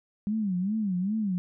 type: tone with vibrato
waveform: sine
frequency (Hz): 198.5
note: G3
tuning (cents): +22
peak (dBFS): -25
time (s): 0.27-1.38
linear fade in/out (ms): 0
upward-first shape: sine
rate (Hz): 2.5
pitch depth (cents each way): 190
effects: none